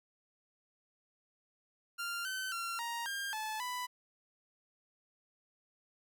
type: tone with pitch steps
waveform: sawtooth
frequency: 1392 / 1529 / 1370 / 937 / 1605 / 867 / 993 Hz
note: F6 / G6 / F6 / A#5 / G6 / A5 / B5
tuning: -6 / -44 / -34 / +9 / +40 / -26 / +9 cents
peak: -33 dBFS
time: 1.98-3.87 s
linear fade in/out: 20 ms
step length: 270 ms
effects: none